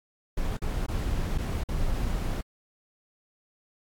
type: noise with dropouts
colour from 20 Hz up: brown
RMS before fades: -28 dBFS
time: 0.37-2.41 s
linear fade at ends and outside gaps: 5 ms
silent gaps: 0.57-0.618 / 0.863-0.883 / 1.378-1.382 / 1.637-1.687 s
effects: AAC 64 kbps